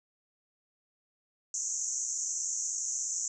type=band-pass noise; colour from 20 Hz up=white; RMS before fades=-34 dBFS; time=1.54-3.28 s; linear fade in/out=2 ms; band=6000 to 7300 Hz; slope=96 dB/octave; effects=none